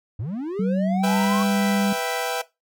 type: linear sweep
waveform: triangle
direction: up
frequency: 89.5 to 1108.7 Hz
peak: -24 dBFS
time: 0.19-1.43 s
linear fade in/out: 5 ms
type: tone with pitch glide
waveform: sine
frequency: 190.2 to 200.2 Hz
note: F#3 to G3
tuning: +48 to +37 cents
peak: -20 dBFS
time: 0.59-1.93 s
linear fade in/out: 5 ms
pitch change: +89 cents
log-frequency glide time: 0.97-1.3 s
type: chord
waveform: sawtooth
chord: E minor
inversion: second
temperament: equal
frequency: 493.9 / 659.3 / 784 Hz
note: B4 / E5 / G5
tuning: 0 / 0 / 0 cents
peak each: -24 dBFS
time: 1.03-2.42 s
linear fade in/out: 10 ms
effects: noise-tail reverb RT60 0.2 s tail -17 dB re dry